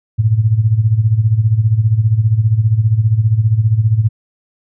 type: tone with tremolo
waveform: sine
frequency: 110 Hz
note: A2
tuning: in tune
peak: -6 dBFS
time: 0.18-4.09 s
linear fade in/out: 20 ms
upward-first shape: sine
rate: 15 Hz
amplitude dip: 75%
effects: none